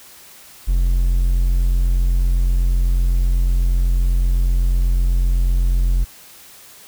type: tone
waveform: triangle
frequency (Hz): 44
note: F1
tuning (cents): +14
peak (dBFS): -11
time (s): 0.67-6.05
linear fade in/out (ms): 20
effects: white hiss -43 dBFS RMS until 6.87 s